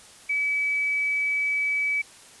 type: tone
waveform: sine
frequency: 2290 Hz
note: D7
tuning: 44 cents flat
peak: -22 dBFS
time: 0.29-2.02 s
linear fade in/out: 10 ms
effects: white hiss -49 dBFS RMS until 2.4 s + resampled to 24000 Hz